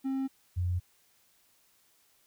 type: tone pair in turn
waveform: triangle / sine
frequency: 267.3 / 89.2 Hz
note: C4 / F2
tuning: +37 / +37 cents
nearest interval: octave + perfect fifth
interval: 1900 cents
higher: first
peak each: -27 dBFS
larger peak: neither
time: 0.04-0.28 / 0.56-0.8 s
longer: neither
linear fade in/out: 20 ms
effects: white hiss -67 dBFS RMS until 2.26 s